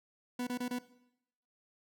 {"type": "tone bursts", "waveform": "40% pulse", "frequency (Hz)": 246.9, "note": "B3", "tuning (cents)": 0, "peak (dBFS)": -33, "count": 4, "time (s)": [0.39, 0.788], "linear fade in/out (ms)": 5, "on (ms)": 80, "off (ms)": 26, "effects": ["noise-tail reverb RT60 0.8 s tail -17 dB re dry"]}